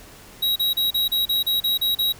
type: tone bursts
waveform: square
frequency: 3836 Hz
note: A#7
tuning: 49 cents sharp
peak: -19 dBFS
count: 10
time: 0.42-2.126 s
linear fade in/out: 10 ms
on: 140 ms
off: 34 ms
effects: pink hiss -45 dBFS RMS until 2.19 s